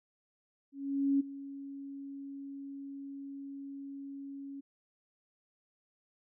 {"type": "tone with ADSR envelope", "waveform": "sine", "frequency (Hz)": 277.2, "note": "C#4", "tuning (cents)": 0, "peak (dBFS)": -24, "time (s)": [0.72, 4.61], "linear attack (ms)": 480, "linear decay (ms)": 14, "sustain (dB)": -17, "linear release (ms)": 14, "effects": []}